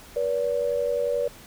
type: tone pair together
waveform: sine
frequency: 482.3 / 573.6 Hz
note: B4 / D5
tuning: -41 / -41 cents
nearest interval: minor third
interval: 300 cents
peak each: -25 dBFS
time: 0.16-1.28 s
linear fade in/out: 5 ms
effects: pink hiss -47 dBFS RMS until 1.46 s